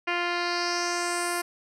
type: tone with low-pass filter sweep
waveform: 10% pulse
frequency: 349.2 Hz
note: F4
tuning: in tune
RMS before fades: -28 dBFS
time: 0.07-1.42 s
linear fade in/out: 10 ms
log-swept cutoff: 2800 to 11000 Hz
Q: 3.2
effects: none